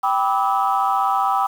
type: chord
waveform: sine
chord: E minor seventh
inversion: first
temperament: equal with one note detuned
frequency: 784 / 987.8 / 1174.7 / 1289.9 Hz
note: G5 / B5 / D6 / E6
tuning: 0 / 0 / 0 / -38 cents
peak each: -19 / -22 / -23 / -22 dBFS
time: 0.03-1.47 s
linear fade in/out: 10 ms
effects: tanh soft clip ceiling -8 dBFS + 7-bit